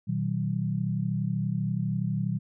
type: tone cluster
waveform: sine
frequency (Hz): 121.2 / 157.6 / 189.9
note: B2 / D#3 / F#3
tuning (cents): -32 / +23 / +45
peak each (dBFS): -30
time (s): 0.07-2.39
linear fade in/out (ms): 20
effects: none